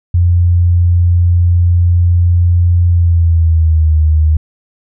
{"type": "tone with pitch glide", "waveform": "sine", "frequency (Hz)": [87.31, 77.78], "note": ["F2", "D#2"], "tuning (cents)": [0, 0], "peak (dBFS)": -6, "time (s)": [0.14, 4.37], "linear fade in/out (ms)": 5, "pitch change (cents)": -200, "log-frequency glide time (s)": [2.87, 3.96], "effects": []}